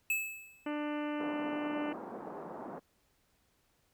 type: tone with exponential decay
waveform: square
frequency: 2605 Hz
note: E7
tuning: 21 cents flat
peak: -28 dBFS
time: 0.1-0.7 s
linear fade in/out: 2 ms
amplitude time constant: 130 ms
type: harmonic tone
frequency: 296.9 Hz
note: D4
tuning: 19 cents sharp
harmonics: 1 / 2 / 3 / 4 / 5 / 6 / 7 / 8 / 9 / 10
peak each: -35 / -41 / -45 / -47 / -49 / -51 / -52 / -53 / -54 / -55 dBFS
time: 0.66-1.93 s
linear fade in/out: 5 ms
type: band-pass noise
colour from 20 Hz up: pink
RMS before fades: -44 dBFS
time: 1.19-2.8 s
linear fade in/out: 20 ms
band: 210 to 1100 Hz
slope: 24 dB/octave
effects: pink hiss -73 dBFS RMS until 3.93 s